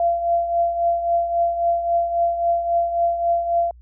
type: tone with tremolo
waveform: sine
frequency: 685 Hz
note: F5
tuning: 34 cents flat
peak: -14 dBFS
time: 0-3.71 s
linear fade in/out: 2 ms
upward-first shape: triangle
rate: 3.7 Hz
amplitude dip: 65%
effects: added 60 Hz sine -43 dBFS peak until 3.81 s